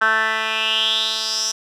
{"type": "tone with band-pass filter sweep", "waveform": "10% pulse", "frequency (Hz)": 220, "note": "A3", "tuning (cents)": 0, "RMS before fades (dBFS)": -20, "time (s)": [0.01, 1.52], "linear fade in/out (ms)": 10, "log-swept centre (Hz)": [1500, 5900], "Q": 5.8, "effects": []}